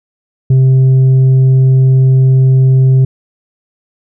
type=tone with tanh clipping; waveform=triangle; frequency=131.3 Hz; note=C3; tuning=6 cents sharp; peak=-5 dBFS; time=0.5-3.05 s; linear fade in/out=5 ms; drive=8 dB; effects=none